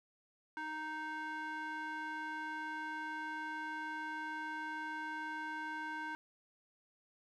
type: tone with band-pass filter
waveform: square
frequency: 311.1 Hz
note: D#4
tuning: in tune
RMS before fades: -42 dBFS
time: 0.57-6.15 s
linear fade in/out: 0 ms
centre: 1300 Hz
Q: 5.7
effects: none